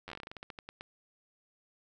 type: slowing click train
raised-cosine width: 0.3 ms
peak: -27 dBFS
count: 17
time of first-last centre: 0.08-0.809 s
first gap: 10 ms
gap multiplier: 1.18
effects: none